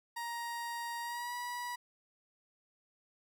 30% pulse tone with pitch glide, 940 to 973.1 Hz, A#5 to B5, +14 to -26 cents, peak -35 dBFS, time 0.16-1.76 s, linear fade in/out 10 ms, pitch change +60 cents, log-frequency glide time 1.01-1.34 s, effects none

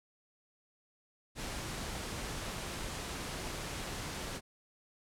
pink noise, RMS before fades -40 dBFS, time 1.35-4.41 s, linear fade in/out 50 ms, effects low-pass 10000 Hz 12 dB/octave

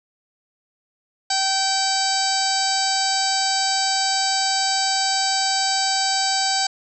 harmonic tone, 773 Hz, G5, 24 cents flat, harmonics 1 / 2 / 3 / 4 / 5 / 6 / 7 / 8 / 9 / 10, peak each -23 / -29 / -34 / -33 / -30 / -23 / -31 / -31 / -34 / -28 dBFS, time 1.3-6.67 s, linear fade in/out 5 ms, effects none

